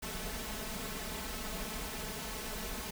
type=noise with comb filter; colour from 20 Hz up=pink; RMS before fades=-40 dBFS; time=0.02-2.91 s; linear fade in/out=10 ms; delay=4.6 ms; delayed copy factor=+1; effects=none